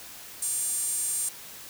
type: tone with high-pass filter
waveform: sawtooth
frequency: 581 Hz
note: D5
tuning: 19 cents flat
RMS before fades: -29 dBFS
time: 0.42-1.29 s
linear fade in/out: 5 ms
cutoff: 8600 Hz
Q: 5.9
effects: white hiss -44 dBFS RMS until 1.69 s